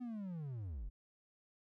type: linear sweep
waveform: triangle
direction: down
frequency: 252.8 to 36.71 Hz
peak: -39 dBFS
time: 0-0.9 s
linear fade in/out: 20 ms
effects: none